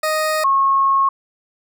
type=tone pair in turn; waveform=20% pulse / sine; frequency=622.3 / 1089.6 Hz; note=D#5 / C#6; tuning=0 / -30 cents; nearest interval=minor seventh; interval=970 cents; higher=second; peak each=-12 dBFS; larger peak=neither; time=0.03-0.44 / 0.44-1.09 s; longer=second; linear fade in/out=5 ms; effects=none